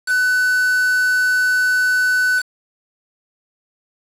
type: tone with quantisation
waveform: triangle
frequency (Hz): 1500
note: F#6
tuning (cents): +23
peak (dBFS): -12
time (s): 0.06-2.43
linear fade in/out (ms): 50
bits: 4
effects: low-pass 10000 Hz 12 dB/octave